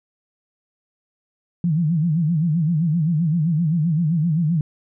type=tone with vibrato; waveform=sine; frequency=162 Hz; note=E3; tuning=30 cents flat; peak=-16 dBFS; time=1.64-4.61 s; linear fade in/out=2 ms; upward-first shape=sine; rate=7.7 Hz; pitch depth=150 cents each way; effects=none